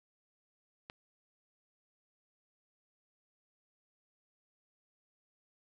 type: click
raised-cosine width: 0.3 ms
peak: -28 dBFS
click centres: 0.899 s
effects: none